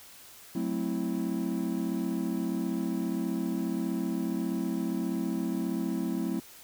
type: chord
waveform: triangle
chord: F# half-diminished seventh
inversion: none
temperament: equal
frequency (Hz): 185 / 220 / 261.6 / 329.6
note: F#3 / A3 / C4 / E4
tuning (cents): 0 / 0 / 0 / 0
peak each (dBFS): -32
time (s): 0.55-6.4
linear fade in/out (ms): 5
effects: white hiss -51 dBFS RMS until 6.63 s